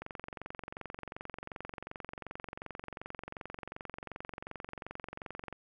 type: click train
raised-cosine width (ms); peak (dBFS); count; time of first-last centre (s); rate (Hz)
0.5; -26; 126; 0.02-5.527; 22.7
effects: none